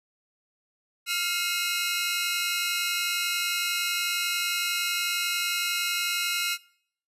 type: tone cluster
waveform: sawtooth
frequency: 1393 / 2145 / 2555 / 2837 / 3962 Hz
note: F6 / C7 / D#7 / F7 / B7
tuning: -5 / +42 / +45 / +27 / +5 cents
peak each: -29 dBFS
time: 1.06-6.58 s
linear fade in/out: 50 ms
effects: noise-tail reverb RT60 0.6 s tail -22 dB re dry + resampled to 32000 Hz